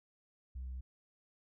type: tone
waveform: sine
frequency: 63.9 Hz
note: C2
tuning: 40 cents flat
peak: -38 dBFS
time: 0.55-0.81 s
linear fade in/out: 10 ms
effects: tanh soft clip ceiling -38 dBFS